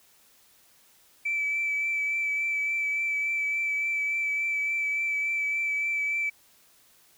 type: tone with vibrato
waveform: sine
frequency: 2315 Hz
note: D7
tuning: 25 cents flat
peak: -24 dBFS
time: 1.25-6.3 s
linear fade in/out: 10 ms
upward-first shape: triangle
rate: 3.5 Hz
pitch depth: 21 cents each way
effects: tanh soft clip ceiling -21 dBFS + white hiss -60 dBFS RMS until 7.17 s